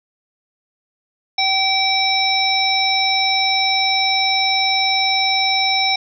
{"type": "harmonic tone", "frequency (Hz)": 770, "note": "G5", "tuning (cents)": -31, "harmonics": [1, 3, 5, 7], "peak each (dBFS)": [-20, -20, -20, -20], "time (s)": [1.38, 5.96], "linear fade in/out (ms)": 5, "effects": []}